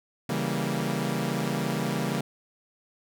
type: chord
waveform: sawtooth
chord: C# diminished seventh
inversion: none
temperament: equal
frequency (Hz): 138.59 / 164.81 / 196 / 233.1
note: C#3 / E3 / G3 / Bb3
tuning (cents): 0 / 0 / 0 / 0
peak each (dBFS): -28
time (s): 0.29-2.21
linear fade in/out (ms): 5
effects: none